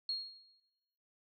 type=tone with exponential decay; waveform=sine; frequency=4278 Hz; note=C8; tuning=38 cents sharp; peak=-32 dBFS; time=0.09-0.6 s; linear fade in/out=2 ms; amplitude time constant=110 ms; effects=noise-tail reverb RT60 1.0 s tail -18 dB re dry

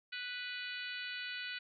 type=harmonic tone; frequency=493.9 Hz; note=B4; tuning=in tune; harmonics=3 / 4 / 5 / 6 / 7 / 8 / 9; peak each=-44 / -48 / -46 / -47 / -53 / -49 / -52 dBFS; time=0.12-1.59 s; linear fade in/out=10 ms; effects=none

